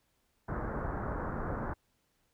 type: low-pass noise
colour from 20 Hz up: pink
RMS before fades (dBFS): -36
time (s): 0.48-1.74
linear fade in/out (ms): 10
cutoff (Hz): 1600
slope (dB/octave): 48
effects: pink hiss -75 dBFS RMS until 2.33 s

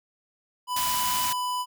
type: tone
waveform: square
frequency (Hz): 995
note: B5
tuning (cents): +13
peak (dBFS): -27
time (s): 0.67-1.66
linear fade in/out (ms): 50
type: band-stop noise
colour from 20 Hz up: white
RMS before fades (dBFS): -29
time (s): 0.76-1.33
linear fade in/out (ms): 5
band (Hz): 310 to 620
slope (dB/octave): 96
effects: none

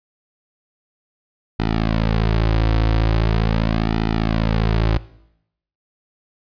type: tone with flanger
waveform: sawtooth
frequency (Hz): 55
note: A1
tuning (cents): 0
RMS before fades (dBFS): -18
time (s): 1.59-4.98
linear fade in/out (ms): 5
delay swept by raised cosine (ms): 1.8 to 4.9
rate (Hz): 0.41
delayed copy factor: -0.85
effects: noise-tail reverb RT60 0.8 s tail -19 dB re dry + resampled to 11025 Hz

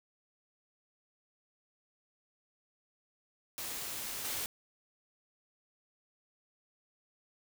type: noise with level steps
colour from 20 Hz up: white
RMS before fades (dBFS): -40 / -37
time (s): 3.58-4.46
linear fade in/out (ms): 0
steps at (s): 4.24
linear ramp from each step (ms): 10
effects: none

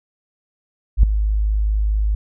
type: tone with ADSR envelope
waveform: sine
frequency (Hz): 52.3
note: G#1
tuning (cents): +13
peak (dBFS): -4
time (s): 0.97-2.15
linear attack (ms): 62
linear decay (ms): 3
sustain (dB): -11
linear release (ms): 4
effects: none

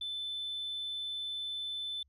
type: tone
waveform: sine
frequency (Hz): 3520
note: A7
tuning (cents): 0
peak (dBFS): -34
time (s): 0.01-2.03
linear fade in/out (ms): 5
effects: tanh soft clip ceiling -32 dBFS + added 69 Hz sine -67 dBFS peak until 2.08 s

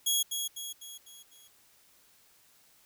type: tone with echo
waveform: 15% pulse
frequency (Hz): 3322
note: G#7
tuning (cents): 0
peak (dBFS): -18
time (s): 0.06-0.23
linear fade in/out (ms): 10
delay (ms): 250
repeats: 5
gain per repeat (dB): -6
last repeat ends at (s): 1.48
effects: white hiss -63 dBFS RMS until 2.85 s

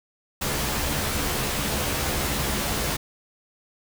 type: noise with comb filter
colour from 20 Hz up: pink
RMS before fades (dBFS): -26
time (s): 0.41-2.97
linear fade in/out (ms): 10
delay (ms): 14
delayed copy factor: +0.65
effects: none

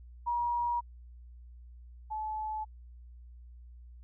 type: tone pair in turn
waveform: sine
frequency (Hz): 955 / 863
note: A#5 / A5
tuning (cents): +42 / -34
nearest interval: major second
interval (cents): 176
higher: first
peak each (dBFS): -28 / -33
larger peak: first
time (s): 0.26-0.81 / 2.1-2.65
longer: neither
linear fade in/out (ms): 20
effects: added 60 Hz sine -48 dBFS peak until 4.03 s

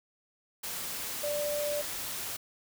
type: tone in noise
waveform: sine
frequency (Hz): 587.3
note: D5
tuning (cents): 0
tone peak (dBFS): -30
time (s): 1.23-1.82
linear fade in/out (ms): 10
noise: white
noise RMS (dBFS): -37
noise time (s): 0.63-2.37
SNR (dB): +4
effects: none

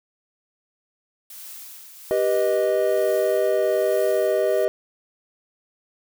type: noise with tremolo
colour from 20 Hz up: blue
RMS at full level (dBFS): -38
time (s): 1.3-4.65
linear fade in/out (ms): 2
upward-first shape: triangle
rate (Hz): 1.2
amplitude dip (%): 55
type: chord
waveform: triangle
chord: G augmented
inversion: none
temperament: equal with one note detuned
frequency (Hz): 392 / 490.2 / 622.3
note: G4 / B4 / D#5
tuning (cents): 0 / -13 / 0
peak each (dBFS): -21 / -22 / -19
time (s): 2.11-4.68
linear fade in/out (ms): 0
effects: none

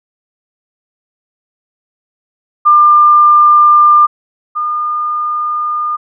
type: tone pair in turn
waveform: sine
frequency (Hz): 1197 / 1213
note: D6 / D#6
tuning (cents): +33 / -44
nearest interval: unison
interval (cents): 23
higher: second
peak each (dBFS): -3 / -13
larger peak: first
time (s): 2.65-4.07 / 4.55-5.97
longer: neither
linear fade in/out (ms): 20
effects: none

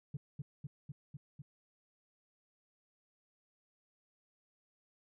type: tone with echo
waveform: sine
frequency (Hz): 143.3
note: D3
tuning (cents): -42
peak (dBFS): -35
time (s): 0.14-0.17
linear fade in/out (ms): 5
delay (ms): 250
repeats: 5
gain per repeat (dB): -2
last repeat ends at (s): 1.42
effects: tanh soft clip ceiling -35 dBFS

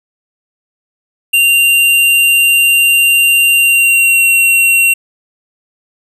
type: tone with pitch glide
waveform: square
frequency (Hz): 2777 to 2740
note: F7 to F7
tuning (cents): -10 to -34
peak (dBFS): -7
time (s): 1.33-4.94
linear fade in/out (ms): 10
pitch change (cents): -24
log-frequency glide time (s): 3.55-4.22
effects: none

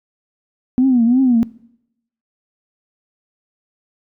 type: tone with vibrato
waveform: sine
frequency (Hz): 246.9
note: B3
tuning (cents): 0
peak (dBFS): -9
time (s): 0.78-1.43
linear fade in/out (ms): 0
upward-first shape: triangle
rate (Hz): 2.9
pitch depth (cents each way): 160
effects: noise-tail reverb RT60 0.8 s tail -22 dB re dry + tanh soft clip ceiling -5 dBFS

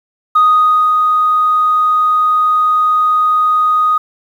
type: tone with ADSR envelope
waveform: sine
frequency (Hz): 1244.5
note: D#6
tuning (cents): 0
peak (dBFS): -4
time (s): 0.35-3.98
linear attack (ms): 10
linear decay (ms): 560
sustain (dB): -4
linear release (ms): 6
effects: tanh soft clip ceiling -3 dBFS + 7-bit

